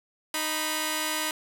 5% pulse tone pair together, 309.9 / 987.8 Hz, D#4 / B5, -7 / 0 cents, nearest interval octave + minor sixth, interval 2007 cents, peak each -18 dBFS, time 0.34-1.31 s, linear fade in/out 2 ms, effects none

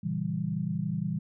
sine chord, A# diminished seventh, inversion none, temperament equal, 116.54 / 138.59 / 164.81 / 196 Hz, A#2 / C#3 / E3 / G3, 0 / 0 / 0 / 0 cents, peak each -37 / -37 / -31 / -33 dBFS, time 0.03-1.19 s, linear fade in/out 10 ms, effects none

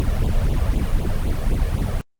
brown noise with flanger, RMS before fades -19 dBFS, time 0-2.01 s, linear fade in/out 0 ms, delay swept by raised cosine 0.27 to 1.77 ms, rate 3.9 Hz, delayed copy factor +0.8, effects Opus 32 kbps

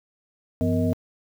sine tone cluster, 96.3 / 170.3 / 250.6 / 464 / 632 Hz, G2 / F3 / B3 / A#4 / D#5, -30 / -43 / +25 / -8 / +27 cents, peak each -24 / -28 / -23 / -30 / -29 dBFS, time 0.61-0.93 s, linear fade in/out 0 ms, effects high-pass 60 Hz 12 dB/octave + 8-bit

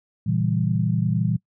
sine chord, A# diminished seventh, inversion none, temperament equal, 116.54 / 138.59 / 164.81 / 196 Hz, A#2 / C#3 / E3 / G3, 0 / 0 / 0 / 0 cents, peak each -23 / -29 / -23 / -26 dBFS, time 0.26-1.37 s, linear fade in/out 10 ms, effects noise-tail reverb RT60 0.1 s tail -23 dB re dry

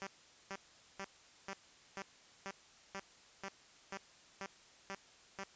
5% pulse tone bursts, 195.4 Hz, G3, 5 cents flat, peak -31 dBFS, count 12, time 0.02-5.436 s, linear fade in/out 0 ms, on 48 ms, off 440 ms, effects white hiss -62 dBFS RMS until 5.55 s + resampled to 16000 Hz

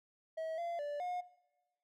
triangle tone with pitch steps, 643 / 685 / 583 / 718 Hz, E5 / F5 / D5 / F5, -43 / -34 / -13 / +48 cents, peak -35 dBFS, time 0.37-1.21 s, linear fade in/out 10 ms, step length 210 ms, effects noise-tail reverb RT60 1.0 s tail -19 dB re dry

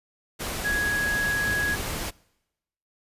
sine tone in noise, 1665 Hz, G#6, 4 cents sharp, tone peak -23 dBFS, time 0.64-1.76 s, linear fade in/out 20 ms, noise pink, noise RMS -31 dBFS, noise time 0.39-2.11 s, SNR +5 dB, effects noise-tail reverb RT60 0.9 s tail -24 dB re dry + resampled to 32000 Hz

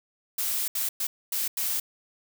blue noise bursts at uneven times, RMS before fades -28 dBFS, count 5, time 0.38-0.68 / 0.75-0.89 / 1-1.07 / 1.32-1.48 / 1.57-1.8 s, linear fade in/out 5 ms, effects none

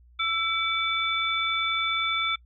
sine tone cluster, 1334 / 2290 / 3505 Hz, E6 / D7 / A7, +20 / -44 / -7 cents, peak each -28 dBFS, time 0.19-2.36 s, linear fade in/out 10 ms, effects noise-tail reverb RT60 0.1 s tail -24 dB re dry + added 60 Hz sine -52 dBFS peak until 2.45 s

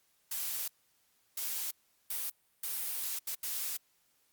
blue noise bursts at uneven times, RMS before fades -36 dBFS, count 6, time 0.31-0.68 / 1.37-1.71 / 2.1-2.3 / 2.63-3.19 / 3.27-3.35 / 3.43-3.77 s, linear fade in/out 5 ms, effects white hiss -72 dBFS RMS until 4.32 s + Opus 48 kbps

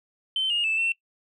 sine tone with pitch steps, 3084 / 2848 / 2635 / 2701 Hz, G7 / F7 / E7 / E7, -29 / +33 / -1 / +42 cents, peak -21 dBFS, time 0.36-0.92 s, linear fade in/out 2 ms, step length 140 ms, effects noise-tail reverb RT60 0.1 s tail -21 dB re dry + tanh soft clip ceiling -18 dBFS

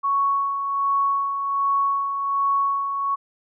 sine tone with tremolo, 1111 Hz, C#6, 4 cents sharp, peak -17 dBFS, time 0.03-3.16 s, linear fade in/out 20 ms, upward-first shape sine, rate 1.3 Hz, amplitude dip 50%, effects none

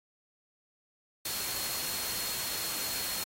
sine tone in noise, 4300 Hz, C8, 47 cents sharp, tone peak -41 dBFS, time 1.25-3.24 s, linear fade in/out 5 ms, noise white, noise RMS -35 dBFS, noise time 1.25-3.24 s, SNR -9 dB, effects AAC 48 kbps

